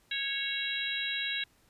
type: harmonic tone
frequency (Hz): 551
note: C#5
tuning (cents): -11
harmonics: 3 / 4 / 5 / 6 / 7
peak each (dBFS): -37 / -38 / -38 / -39 / -35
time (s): 0.11-1.44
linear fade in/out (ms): 5
effects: pink hiss -66 dBFS RMS until 1.69 s + resampled to 32000 Hz